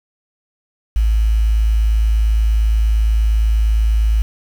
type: tone with quantisation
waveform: sine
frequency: 54.3 Hz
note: A1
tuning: 22 cents flat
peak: -11 dBFS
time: 0.96-4.22 s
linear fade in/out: 0 ms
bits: 6
effects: none